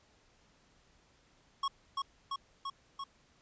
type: tone with echo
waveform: square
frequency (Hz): 1100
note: C#6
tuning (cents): -14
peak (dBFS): -31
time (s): 1.63-1.68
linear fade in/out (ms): 5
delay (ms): 340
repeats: 4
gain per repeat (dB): -2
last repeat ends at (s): 3.04
effects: pink hiss -67 dBFS RMS until 3.41 s + resampled to 16000 Hz